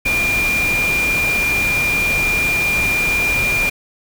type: tone in noise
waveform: sine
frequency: 2400 Hz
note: D7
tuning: 37 cents sharp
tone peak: -15 dBFS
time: 0.05-3.7 s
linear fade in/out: 10 ms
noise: pink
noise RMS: -24 dBFS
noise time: 0.05-3.7 s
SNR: +6 dB
effects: none